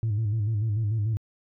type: tone with vibrato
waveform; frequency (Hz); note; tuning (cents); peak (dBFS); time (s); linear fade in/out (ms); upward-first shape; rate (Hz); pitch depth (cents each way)
sine; 107.6; A2; -38; -21; 0.03-1.17; 0; square; 6.8; 77
effects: tanh soft clip ceiling -21 dBFS